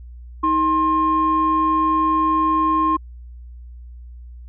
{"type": "tone pair together", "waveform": "sine", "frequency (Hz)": [315.9, 1062.6], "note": ["D#4", "C6"], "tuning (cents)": [26, 26], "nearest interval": "octave + major sixth", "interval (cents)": 2100, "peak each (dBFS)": [-20, -15], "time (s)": [0.43, 2.97], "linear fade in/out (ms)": 10, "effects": ["tanh soft clip ceiling -9 dBFS", "added 60 Hz sine -35 dBFS peak until 4.48 s"]}